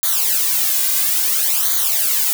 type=noise with flanger; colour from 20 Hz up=blue; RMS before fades=-17 dBFS; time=0.03-2.33 s; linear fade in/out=0 ms; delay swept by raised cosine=0.37 to 2.27 ms; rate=0.59 Hz; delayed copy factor=-0.9; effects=none